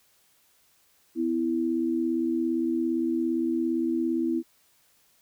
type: tone pair together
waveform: sine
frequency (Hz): 252.1 / 329.6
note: B3 / E4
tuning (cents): +36 / 0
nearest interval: perfect fourth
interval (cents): 464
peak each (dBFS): -28 / -25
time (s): 1.15-4.43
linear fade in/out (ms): 50
effects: white hiss -64 dBFS RMS until 5.21 s